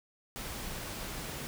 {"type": "noise", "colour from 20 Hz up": "pink", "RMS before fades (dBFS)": -40, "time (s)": [0.36, 1.47], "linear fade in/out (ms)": 0, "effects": []}